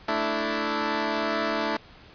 10% pulse chord, A suspended fourth, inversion none, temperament equal, 220 / 293.7 / 329.6 Hz, A3 / D4 / E4, 0 / 0 / 0 cents, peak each -21 dBFS, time 0.08-1.77 s, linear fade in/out 5 ms, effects pink hiss -50 dBFS RMS until 2.14 s + resampled to 11025 Hz

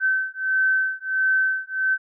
sine beating tone pair, 1536 / 1537.5 Hz, G6 / G6, -36 / -34 cents, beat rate 1.5 Hz, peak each -22 dBFS, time 0-1.98 s, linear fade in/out 50 ms, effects none

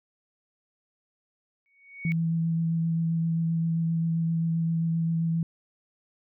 sine tone with exponential growth, 2232 Hz, C#7, 11 cents sharp, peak -29 dBFS, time 1.66-2.12 s, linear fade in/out 0 ms, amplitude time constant 100 ms
sine tone with vibrato, 164.81 Hz, E3, in tune, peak -23 dBFS, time 2.05-5.43 s, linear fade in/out 2 ms, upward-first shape sine, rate 7.6 Hz, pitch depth 12 cents each way
effects none

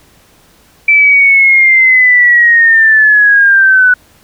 sine linear sweep, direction down, 2330 to 1480 Hz, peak -3 dBFS, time 0.88-3.94 s, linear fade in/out 5 ms, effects pink hiss -46 dBFS RMS until 4.23 s

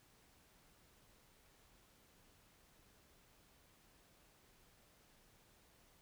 silence, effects pink hiss -69 dBFS RMS until 6.01 s

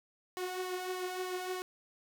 sawtooth tone with flanger, 367.1 Hz, F#4, 14 cents flat, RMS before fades -38 dBFS, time 0.37-1.62 s, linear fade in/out 0 ms, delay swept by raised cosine 1.7 to 4.1 ms, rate 3.3 Hz, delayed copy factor +0.5, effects none

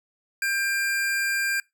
square tone pair together, 1592.9 / 2387 Hz, G6 / D7, +27 / +28 cents, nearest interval perfect fifth, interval 701 cents, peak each -25 / -30 dBFS, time 0.42-1.6 s, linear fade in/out 2 ms, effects noise-tail reverb RT60 0.2 s tail -23 dB re dry

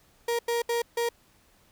35% pulse tone bursts at uneven times, 470.2 Hz, A#4, 15 cents sharp, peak -23 dBFS, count 4, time 0.28-0.39 / 0.48-0.62 / 0.69-0.82 / 0.97-1.09 s, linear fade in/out 5 ms, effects pink hiss -62 dBFS RMS until 1.71 s

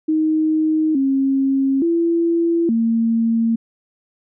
sine tone with pitch steps, 313 / 270.4 / 336.5 / 228.2 Hz, D#4 / C#4 / E4 / A#3, +10 / -43 / +36 / -37 cents, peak -14 dBFS, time 0.08-3.56 s, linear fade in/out 10 ms, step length 870 ms, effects none

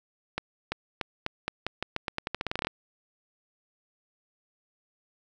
accelerating click train, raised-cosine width 0.3 ms, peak -13 dBFS, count 20, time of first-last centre 0.38-2.67 s, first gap 340 ms, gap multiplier 0.86, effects none

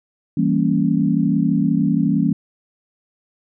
sine chord, E diminished seventh, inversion none, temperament equal with one note detuned, 164.81 / 196 / 230.9 / 277.2 Hz, E3 / G3 / Bb3 / Db4, 0 / 0 / -16 / 0 cents, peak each -20 / -20 / -20 / -20 dBFS, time 0.37-2.33 s, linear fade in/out 5 ms, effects none

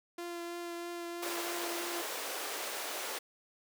sawtooth tone with vibrato, 344.4 Hz, F4, 24 cents flat, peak -35 dBFS, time 0.18-2.02 s, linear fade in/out 5 ms, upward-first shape triangle, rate 3.1 Hz, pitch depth 14 cents each way
pink high-pass noise, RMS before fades -39 dBFS, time 1.22-3.19 s, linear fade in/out 10 ms, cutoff 390 Hz, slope 24 dB/octave
effects none

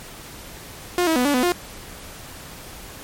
sawtooth tone with pitch steps, 355.5 / 322.1 / 248.4 / 287.6 / 250.8 / 353.8 Hz, F4 / E4 / B3 / D4 / B3 / F4, +31 / -40 / +10 / -36 / +27 / +23 cents, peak -13 dBFS, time 0.98-1.52 s, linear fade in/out 0 ms, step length 90 ms, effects pink hiss -39 dBFS RMS until 3.03 s + MP3 64 kbps

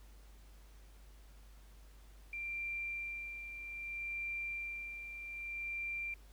sine tone with tremolo, 2367 Hz, D7, 13 cents sharp, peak -37 dBFS, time 2.33-6.14 s, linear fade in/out 2 ms, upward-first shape sine, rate 0.63 Hz, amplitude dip 55%, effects added 50 Hz sine -55 dBFS peak until 6.32 s + pink hiss -66 dBFS RMS until 6.32 s

